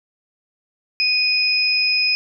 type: tone pair together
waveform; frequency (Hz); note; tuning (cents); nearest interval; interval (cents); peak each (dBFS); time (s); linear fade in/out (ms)
sine; 2483 / 5082; D#7 / D#8; -4 / +36; octave; 1240; -18; 1-2.15; 0
effects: none